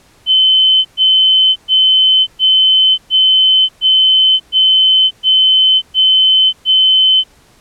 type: tone bursts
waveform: sine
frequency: 3060 Hz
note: G7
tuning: 42 cents flat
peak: -6 dBFS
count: 10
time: 0.26-7.24 s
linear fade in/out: 50 ms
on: 590 ms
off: 120 ms
effects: pink hiss -48 dBFS RMS until 7.6 s + low-pass 11000 Hz 12 dB/octave